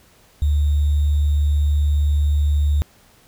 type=tone with sample-and-hold; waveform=sine; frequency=73.42 Hz; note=D2; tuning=in tune; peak=-14 dBFS; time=0.42-2.82 s; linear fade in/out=0 ms; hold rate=3675 Hz; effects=pink hiss -53 dBFS RMS until 3.27 s